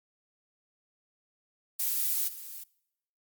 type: noise with level steps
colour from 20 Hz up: violet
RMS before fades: -29 / -42 dBFS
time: 1.79-2.64 s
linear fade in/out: 10 ms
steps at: 2.27 s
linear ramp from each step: 20 ms
effects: noise-tail reverb RT60 0.8 s tail -23 dB re dry + Opus 48 kbps